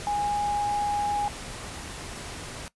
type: tone in noise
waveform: sine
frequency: 824 Hz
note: G#5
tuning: 14 cents flat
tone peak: -24 dBFS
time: 0.07-1.28 s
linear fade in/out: 0 ms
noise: pink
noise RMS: -38 dBFS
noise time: 0-2.68 s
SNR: +11 dB
effects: noise-tail reverb RT60 0.1 s tail -19 dB re dry + resampled to 24000 Hz